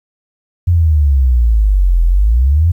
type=exponential two-way sweep; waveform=sine; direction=down then up; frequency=89.4 to 41.2 to 89.4 Hz; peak=-7 dBFS; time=0.67-2.72 s; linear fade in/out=10 ms; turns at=2.04 s; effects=8-bit